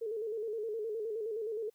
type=tone with vibrato; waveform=sine; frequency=438.4 Hz; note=A4; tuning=6 cents flat; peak=-34 dBFS; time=0.01-1.7 s; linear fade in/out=10 ms; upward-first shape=square; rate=9.6 Hz; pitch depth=70 cents each way; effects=white hiss -75 dBFS RMS until 1.74 s